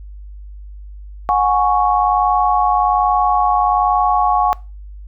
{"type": "chord", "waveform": "sine", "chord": "F# suspended second", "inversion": "none", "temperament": "equal with one note detuned", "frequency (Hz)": [729.4, 830.6, 1108.7], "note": ["F#5", "G#5", "C#6"], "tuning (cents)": [-25, 0, 0], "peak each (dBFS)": -16, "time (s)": [1.29, 4.53], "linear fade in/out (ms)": 0, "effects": ["noise-tail reverb RT60 0.3 s tail -23 dB re dry", "added 50 Hz sine -31 dBFS peak until 5.07 s"]}